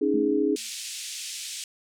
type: chord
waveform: sine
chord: C# suspended second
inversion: none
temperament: just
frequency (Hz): 277.2 / 311.8 / 415.8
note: C#4 / D#4 / G#4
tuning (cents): 0 / +4 / +2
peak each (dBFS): -26 / -25 / -24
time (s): 0.01-0.56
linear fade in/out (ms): 10
type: tone with exponential decay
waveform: sine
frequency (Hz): 220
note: A3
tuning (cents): 0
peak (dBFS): -26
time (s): 0.14-0.7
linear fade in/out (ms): 2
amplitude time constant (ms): 120
type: band-pass noise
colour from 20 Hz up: white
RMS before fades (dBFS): -36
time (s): 0.56-1.64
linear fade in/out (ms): 2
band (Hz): 2500 to 8700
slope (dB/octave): 24
effects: none